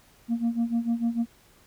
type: tone with tremolo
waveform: sine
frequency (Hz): 233.1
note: A#3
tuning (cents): 0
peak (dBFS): -18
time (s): 0.28-1.26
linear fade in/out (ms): 50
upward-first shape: sine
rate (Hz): 6.7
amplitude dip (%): 85
effects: tanh soft clip ceiling -20 dBFS + pink hiss -58 dBFS RMS until 1.66 s